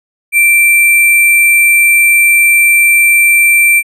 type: tone with sample-and-hold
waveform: sine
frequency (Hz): 2349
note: D7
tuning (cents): 0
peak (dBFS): -4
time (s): 0.32-3.83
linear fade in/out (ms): 50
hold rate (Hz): 11025
effects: resampled to 32000 Hz